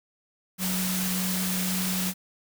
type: tone in noise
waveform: sine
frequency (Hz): 185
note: F#3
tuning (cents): 0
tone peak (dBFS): -28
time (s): 0.58-2.14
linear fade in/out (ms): 50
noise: white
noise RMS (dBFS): -30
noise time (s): 0.58-2.14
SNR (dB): -1
effects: none